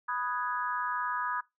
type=chord; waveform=sine; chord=G# minor seventh; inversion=first; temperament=equal; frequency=987.8 / 1244.5 / 1480 / 1661.2 Hz; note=B5 / D#6 / F#6 / G#6; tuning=0 / 0 / 0 / 0 cents; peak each=-34 / -34 / -40 / -36 dBFS; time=0.08-1.41 s; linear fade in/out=10 ms; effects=noise-tail reverb RT60 0.2 s tail -21 dB re dry